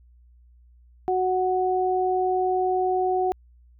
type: tone pair together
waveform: sine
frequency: 370 / 740 Hz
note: F#4 / F#5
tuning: 0 / 0 cents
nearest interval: octave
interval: 1200 cents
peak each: -23 dBFS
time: 1.08-3.32 s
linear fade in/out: 0 ms
effects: added 60 Hz sine -51 dBFS peak until 3.79 s

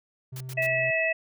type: tone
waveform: triangle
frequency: 129.5 Hz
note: C3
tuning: 17 cents flat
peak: -33 dBFS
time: 0.32-0.91 s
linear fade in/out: 10 ms
type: noise bursts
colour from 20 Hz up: white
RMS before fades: -42 dBFS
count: 3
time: 0.36-0.665 s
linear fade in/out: 2 ms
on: 45 ms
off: 85 ms
type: harmonic tone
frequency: 649 Hz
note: E5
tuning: 27 cents flat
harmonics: 1 / 3 / 4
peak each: -27 / -27 / -27 dBFS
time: 0.57-1.13 s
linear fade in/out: 10 ms
effects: none

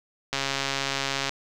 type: click train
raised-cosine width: 0.2 ms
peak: -9 dBFS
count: 133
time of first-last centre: 0.33-1.294 s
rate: 137 Hz
effects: none

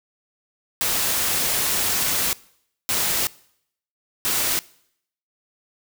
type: noise bursts at uneven times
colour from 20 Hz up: white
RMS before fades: -22 dBFS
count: 3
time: 0.81-2.33 / 2.89-3.27 / 4.25-4.59 s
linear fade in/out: 0 ms
effects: noise-tail reverb RT60 0.7 s tail -22 dB re dry

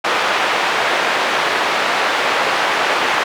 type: band-pass noise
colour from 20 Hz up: pink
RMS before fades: -17 dBFS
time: 0.04-3.24 s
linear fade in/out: 10 ms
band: 640 to 2700 Hz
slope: 12 dB/octave
effects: none

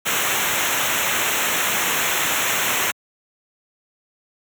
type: noise with comb filter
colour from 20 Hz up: pink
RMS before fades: -21 dBFS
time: 0.05-2.92 s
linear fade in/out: 20 ms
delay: 0.21 ms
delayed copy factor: -0.85
effects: high-pass 100 Hz 12 dB/octave

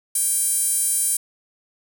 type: tone with high-pass filter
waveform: sawtooth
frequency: 790 Hz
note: G5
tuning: 13 cents sharp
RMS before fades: -21 dBFS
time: 0.15-1.17 s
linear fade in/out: 5 ms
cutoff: 9400 Hz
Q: 4.4
effects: none

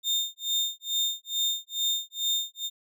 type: tone with tremolo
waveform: 35% pulse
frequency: 3635 Hz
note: A#7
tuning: 44 cents flat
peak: -21 dBFS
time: 0.03-2.7 s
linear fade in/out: 50 ms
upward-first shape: sine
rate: 2.3 Hz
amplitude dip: 100%
effects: none

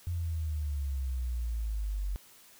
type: exponential sweep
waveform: sine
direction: down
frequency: 88.1 to 46.68 Hz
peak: -30 dBFS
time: 0.07-2.16 s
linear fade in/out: 0 ms
effects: white hiss -57 dBFS RMS until 2.59 s

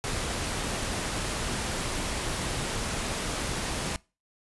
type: noise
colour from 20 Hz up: pink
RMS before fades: -31 dBFS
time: 0.04-3.96 s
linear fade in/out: 0 ms
effects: noise-tail reverb RT60 0.3 s tail -23 dB re dry + resampled to 24000 Hz

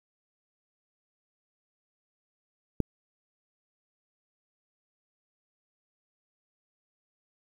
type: click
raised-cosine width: 3 ms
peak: -12 dBFS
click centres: 2.803 s
effects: 8-bit

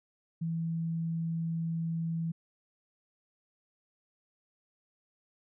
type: tone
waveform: sine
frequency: 164.81 Hz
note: E3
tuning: in tune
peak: -30 dBFS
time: 0.41-2.32 s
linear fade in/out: 10 ms
effects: none

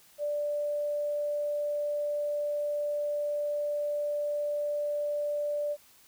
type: tone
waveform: sine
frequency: 587.3 Hz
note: D5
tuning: in tune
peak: -28 dBFS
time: 0.18-5.77 s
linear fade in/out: 50 ms
effects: white hiss -59 dBFS RMS until 6.07 s

